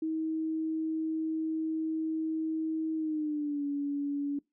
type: tone with pitch glide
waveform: sine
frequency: 318.2 to 285.1 Hz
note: D#4 to C#4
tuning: +39 to +49 cents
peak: -29 dBFS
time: 0.02-4.39 s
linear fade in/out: 5 ms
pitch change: -190 cents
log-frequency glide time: 2.95-3.65 s
effects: noise-tail reverb RT60 0.2 s tail -23 dB re dry